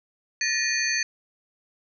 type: tone cluster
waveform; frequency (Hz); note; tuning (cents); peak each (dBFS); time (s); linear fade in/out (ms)
sine; 1756 / 1888 / 2450 / 4443 / 6200; A6 / A#6 / D#7 / C#8 / G8; -4 / +22 / -27 / +3 / -20; -29; 0.41-1.03; 2
effects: none